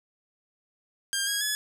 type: tone with pitch steps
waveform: 10% pulse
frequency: 1601 / 1645 / 1703 Hz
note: G6 / G#6 / G#6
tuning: +36 / -17 / +43 cents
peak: -17 dBFS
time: 1.13-1.55 s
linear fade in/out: 0 ms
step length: 140 ms
effects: none